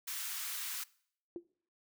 white high-pass noise, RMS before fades -40 dBFS, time 0.07-0.84 s, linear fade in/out 10 ms, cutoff 1100 Hz, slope 24 dB/octave
sine tone with exponential decay, 345.8 Hz, F4, 17 cents flat, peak -35 dBFS, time 1.36-1.44 s, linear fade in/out 1 ms, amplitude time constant 17 ms
effects noise-tail reverb RT60 0.6 s tail -22 dB re dry

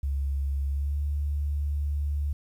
sine tone with pitch glide, 69.3 to 72.54 Hz, C#2 to D2, 0 to -21 cents, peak -25 dBFS, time 0.03-2.33 s, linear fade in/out 5 ms, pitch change +79 cents, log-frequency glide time 0.68-1 s, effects 10-bit

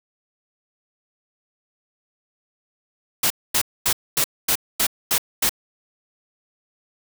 white noise bursts, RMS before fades -19 dBFS, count 8, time 3.23-5.494 s, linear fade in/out 5 ms, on 73 ms, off 240 ms, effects none

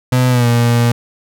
35% pulse tone with pitch glide, 126.5 to 118.71 Hz, B2 to A#2, +42 to +32 cents, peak -8 dBFS, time 0.12-0.92 s, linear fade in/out 5 ms, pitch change -110 cents, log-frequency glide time 0.29-0.47 s, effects none

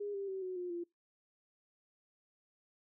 sine tone with pitch steps, 409.3 / 395.6 / 382.3 / 369.5 / 357.1 / 345.2 Hz, G#4 / G4 / G4 / F#4 / F4 / F4, -25 / +16 / -43 / -2 / +39 / -20 cents, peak -37 dBFS, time 0-0.84 s, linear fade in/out 10 ms, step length 140 ms, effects noise-tail reverb RT60 0.2 s tail -25 dB re dry

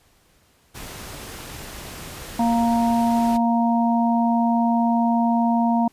pink noise, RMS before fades -36 dBFS, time 0.74-3.38 s, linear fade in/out 20 ms
harmonic tone, 233.1 Hz, A#3, in tune, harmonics 1 / 3 / 4, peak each -18 / -23 / -24 dBFS, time 2.39-5.88 s, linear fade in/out 5 ms
effects pink hiss -59 dBFS RMS until 5.92 s + resampled to 32000 Hz

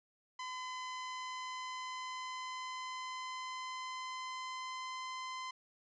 sawtooth tone with pitch glide, 1017 to 1030.6 Hz, C6 to C6, -50 to -27 cents, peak -37 dBFS, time 0.39-5.51 s, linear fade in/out 5 ms, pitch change +23 cents, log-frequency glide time 0.71-5.1 s, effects resampled to 16000 Hz

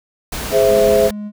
pink noise, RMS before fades -25 dBFS, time 0.32-1.11 s, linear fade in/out 5 ms
sine chord, Ab augmented, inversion none, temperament equal, 415.3 / 523.3 / 659.3 Hz, Ab4 / C5 / E5, 0 / 0 / 0 cents, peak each -14 dBFS, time 0.51-1.11 s, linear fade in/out 50 ms
triangle tone, 208.5 Hz, G#3, 7 cents sharp, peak -22 dBFS, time 0.67-1.32 s, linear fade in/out 50 ms
effects none

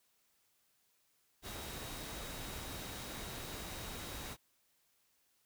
sine tone in noise, 3799 Hz, A#7, 32 cents sharp, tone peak -55 dBFS, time 1.42-4.37 s, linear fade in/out 50 ms, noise pink, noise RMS -45 dBFS, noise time 1.42-4.37 s, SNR -13 dB, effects white hiss -75 dBFS RMS until 5.45 s

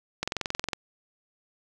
click train, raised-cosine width 0.2 ms, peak -11 dBFS, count 12, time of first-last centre 0.23-0.732 s, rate 21.9 Hz, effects none

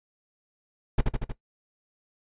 brown noise with echo, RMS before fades -19 dBFS, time 0.98-1.01 s, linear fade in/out 5 ms, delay 78 ms, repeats 4, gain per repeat -3 dB, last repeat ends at 1.322 s, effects noise-tail reverb RT60 0.1 s tail -17 dB re dry + resampled to 8000 Hz

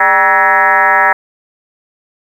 sine tone with frequency modulation, 1318.5 Hz, E6, in tune, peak -6 dBFS, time 0-1.13 s, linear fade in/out 5 ms, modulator 181 Hz, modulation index 3.5, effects 7-bit

